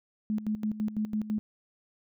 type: tone with tremolo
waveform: sine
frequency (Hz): 213.7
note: G#3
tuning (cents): +50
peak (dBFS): -26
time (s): 0.3-1.39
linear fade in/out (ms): 0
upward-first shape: square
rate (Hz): 6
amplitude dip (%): 75
effects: none